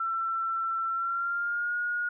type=tone with pitch glide; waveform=sine; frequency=1343 to 1439.4 Hz; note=E6 to F#6; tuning=+32 to -48 cents; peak=-27 dBFS; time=0-2.09 s; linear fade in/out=5 ms; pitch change=+120 cents; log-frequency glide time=0.88-1.76 s; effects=none